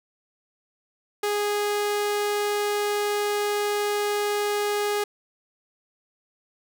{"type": "tone", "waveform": "sawtooth", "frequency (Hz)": 413.4, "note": "G#4", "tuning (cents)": -8, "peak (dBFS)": -19, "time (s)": [1.23, 5.04], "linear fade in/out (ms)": 5, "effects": []}